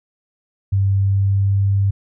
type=tone with pitch glide; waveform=sine; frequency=98 to 98.91 Hz; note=G2 to G2; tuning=0 to +16 cents; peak=-13 dBFS; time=0.72-1.91 s; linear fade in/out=10 ms; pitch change=+16 cents; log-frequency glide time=0.95-1.61 s; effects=none